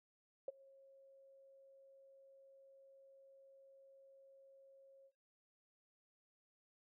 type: tone with ADSR envelope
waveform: sine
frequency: 543 Hz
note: C#5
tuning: 36 cents flat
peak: -37 dBFS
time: 0.48-5.12 s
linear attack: 3 ms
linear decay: 22 ms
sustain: -24 dB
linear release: 61 ms
effects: noise-tail reverb RT60 0.8 s tail -25 dB re dry